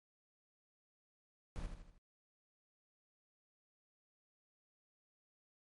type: noise with echo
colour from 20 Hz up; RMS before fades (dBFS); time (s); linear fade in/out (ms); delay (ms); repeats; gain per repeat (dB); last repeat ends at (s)
brown; -42; 1.56-1.66; 0; 80; 4; -6; 1.98
effects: MP3 48 kbps